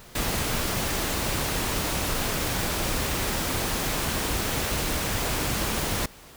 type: noise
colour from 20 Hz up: pink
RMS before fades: -27 dBFS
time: 0.15-6.06 s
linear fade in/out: 5 ms
effects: pink hiss -48 dBFS RMS until 6.36 s